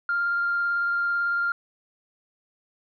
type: tone with vibrato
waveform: sine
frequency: 1396.9 Hz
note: F6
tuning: in tune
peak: -21 dBFS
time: 0.09-1.52 s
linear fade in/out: 2 ms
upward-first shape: triangle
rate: 18 Hz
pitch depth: 10 cents each way
effects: tanh soft clip ceiling -17 dBFS